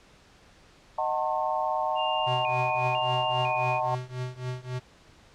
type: chord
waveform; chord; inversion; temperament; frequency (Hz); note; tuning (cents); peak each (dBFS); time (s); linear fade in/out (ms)
sine; D# diminished seventh; none; just; 622.3 / 746.7 / 896 / 1075.3; D#5 / F#5 / A5 / C6; 0 / +16 / +31 / +47; -31 / -30 / -29 / -33; 0.98-3.95; 5
type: tone with vibrato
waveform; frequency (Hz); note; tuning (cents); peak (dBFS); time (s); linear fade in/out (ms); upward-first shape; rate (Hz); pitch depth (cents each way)
sine; 2631; E7; -4; -31; 1.95-3.81; 50; square; 1; 110
type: tone with tremolo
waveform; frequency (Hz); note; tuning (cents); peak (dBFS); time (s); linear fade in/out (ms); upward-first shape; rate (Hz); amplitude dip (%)
square; 126.3; B2; +39; -29; 2.26-4.8; 20; triangle; 3.7; 95
effects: pink hiss -56 dBFS RMS until 5.34 s + low-pass 6000 Hz 12 dB/octave